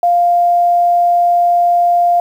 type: tone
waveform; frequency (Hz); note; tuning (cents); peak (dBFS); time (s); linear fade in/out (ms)
sine; 698.5; F5; 0; -8; 0.03-2.2; 2
effects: 7-bit